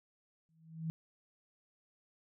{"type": "tone with exponential growth", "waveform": "sine", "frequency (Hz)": 161.6, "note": "E3", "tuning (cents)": -34, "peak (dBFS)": -32, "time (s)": [0.49, 0.9], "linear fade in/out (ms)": 0, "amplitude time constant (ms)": 87, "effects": []}